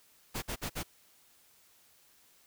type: noise bursts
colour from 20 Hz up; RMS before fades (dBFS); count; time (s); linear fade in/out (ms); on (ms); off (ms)
pink; -36; 4; 0.34-0.835; 20; 84; 53
effects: white hiss -64 dBFS RMS until 2.46 s